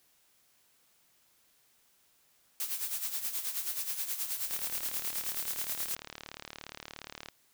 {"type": "noise with tremolo", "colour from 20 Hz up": "blue", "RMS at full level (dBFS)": -33, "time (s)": [2.6, 5.95], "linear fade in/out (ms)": 0, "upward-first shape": "sine", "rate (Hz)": 9.4, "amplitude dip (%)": 65}
{"type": "click train", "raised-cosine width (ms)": 0.2, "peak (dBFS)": -24, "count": 104, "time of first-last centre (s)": [4.51, 7.286], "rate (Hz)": 37.1}
{"effects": ["white hiss -68 dBFS RMS until 7.53 s"]}